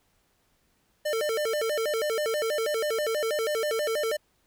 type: tone with vibrato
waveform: square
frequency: 519 Hz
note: C5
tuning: 14 cents flat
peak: -26 dBFS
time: 1.05-4.17 s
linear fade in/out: 10 ms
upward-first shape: square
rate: 6.2 Hz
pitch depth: 250 cents each way
effects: pink hiss -69 dBFS RMS until 4.46 s